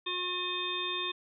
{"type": "harmonic tone", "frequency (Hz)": 360, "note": "F#4", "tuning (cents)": -47, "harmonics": [1, 3, 5, 7, 9, 10], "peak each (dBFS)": [-40, -38, -44, -39, -44, -34], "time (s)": [0.06, 1.12], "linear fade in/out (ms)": 10, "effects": []}